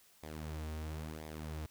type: tone with flanger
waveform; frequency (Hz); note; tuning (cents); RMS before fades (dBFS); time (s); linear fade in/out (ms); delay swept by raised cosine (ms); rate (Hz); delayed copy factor
sawtooth; 77.78; D#2; 0; -43; 0.23-1.66; 0; 0.69 to 5.99; 0.98; -0.65
effects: white hiss -65 dBFS RMS until 1.7 s